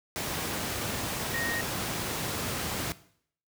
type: tone in noise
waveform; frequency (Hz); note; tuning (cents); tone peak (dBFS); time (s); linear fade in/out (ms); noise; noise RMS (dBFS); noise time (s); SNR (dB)
sine; 1864.7; A#6; 0; -31; 1.34-1.61; 0; pink; -32; 0.16-2.92; -2
effects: noise-tail reverb RT60 0.6 s tail -17 dB re dry + high-pass 80 Hz 12 dB/octave